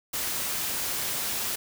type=noise; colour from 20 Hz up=white; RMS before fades=-30 dBFS; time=0.13-1.56 s; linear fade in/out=10 ms; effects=none